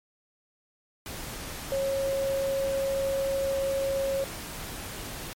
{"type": "tone in noise", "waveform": "sine", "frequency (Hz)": 545, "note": "C#5", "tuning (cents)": -29, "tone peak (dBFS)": -25, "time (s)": [1.72, 4.24], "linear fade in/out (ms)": 0, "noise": "pink", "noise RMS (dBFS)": -38, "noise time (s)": [1.06, 5.33], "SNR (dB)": 10, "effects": ["MP3 64 kbps"]}